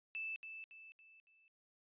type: tone with echo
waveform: sine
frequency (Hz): 2637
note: E7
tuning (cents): 0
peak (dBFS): -40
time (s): 0.15-0.36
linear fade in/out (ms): 0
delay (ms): 280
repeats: 4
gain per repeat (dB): -7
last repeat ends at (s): 1.48
effects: resampled to 8000 Hz